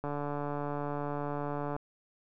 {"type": "click train", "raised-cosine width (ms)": 1, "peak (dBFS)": -22, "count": 251, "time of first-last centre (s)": [0.04, 1.764], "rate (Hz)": 145, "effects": []}